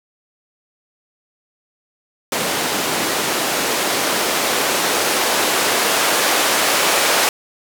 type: noise with band-pass filter sweep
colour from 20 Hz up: blue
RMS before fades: -18 dBFS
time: 2.32-7.29 s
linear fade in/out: 2 ms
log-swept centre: 280 to 550 Hz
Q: 0.8
effects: none